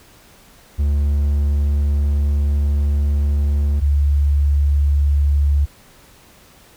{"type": "tone pair in turn", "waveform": ["triangle", "sine"], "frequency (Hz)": [72, 71.69], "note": ["D2", "D2"], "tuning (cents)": [-34, -41], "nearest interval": "unison", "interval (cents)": 7, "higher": "first", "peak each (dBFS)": -12, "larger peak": "neither", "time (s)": [[0.78, 3.81], [3.81, 5.66]], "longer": "first", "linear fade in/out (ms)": 20, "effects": ["pink hiss -48 dBFS RMS until 6.76 s"]}